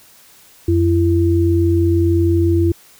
sine tone pair together, 89.2 / 336.8 Hz, F2 / E4, +37 / +37 cents, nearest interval octave + major seventh, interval 2300 cents, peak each -14 dBFS, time 0.68-2.72 s, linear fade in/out 5 ms, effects white hiss -47 dBFS RMS until 2.99 s

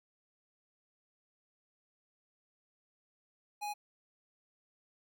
square tone, 830.6 Hz, G#5, in tune, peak -37 dBFS, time 3.61-3.74 s, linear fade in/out 20 ms, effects none

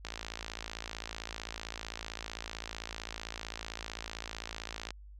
click train, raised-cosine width 0.2 ms, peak -21 dBFS, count 271, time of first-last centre 0.05-4.906 s, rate 55.6 Hz, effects added 50 Hz sine -48 dBFS peak until 5.19 s

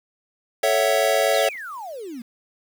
square chord, F# minor seventh, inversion first, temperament equal with one note detuned, 440 / 554.4 / 659.3 / 746.9 Hz, A4 / C#5 / E5 / F#5, 0 / 0 / 0 / +16 cents, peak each -26 / -22 / -22 / -26 dBFS, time 0.63-1.49 s, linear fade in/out 5 ms
sine exponential sweep, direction down, 4300 to 222.7 Hz, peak -31 dBFS, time 1.34-2.22 s, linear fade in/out 5 ms
effects 8-bit

